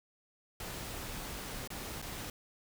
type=noise with dropouts; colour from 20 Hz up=pink; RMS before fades=-42 dBFS; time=0.6-2.3 s; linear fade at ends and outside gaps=2 ms; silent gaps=1.675-1.703 / 2.017-2.024 s; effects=none